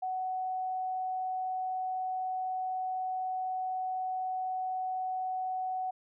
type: tone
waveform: sine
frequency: 746 Hz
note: F#5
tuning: 14 cents sharp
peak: -31 dBFS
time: 0.02-5.91 s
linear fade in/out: 10 ms
effects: none